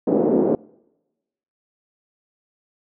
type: band-pass noise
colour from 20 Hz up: white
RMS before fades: -18 dBFS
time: 0.07-0.55 s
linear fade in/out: 2 ms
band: 220 to 470 Hz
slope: 24 dB/octave
effects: noise-tail reverb RT60 1.0 s tail -25 dB re dry